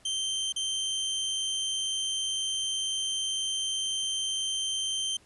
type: tone with dropouts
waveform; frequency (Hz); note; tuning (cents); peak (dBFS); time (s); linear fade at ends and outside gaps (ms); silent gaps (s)
sawtooth; 3129; G7; -4; -25; 0.05-5.17; 5; 0.524-0.561
effects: pink hiss -60 dBFS RMS until 5.25 s + resampled to 24000 Hz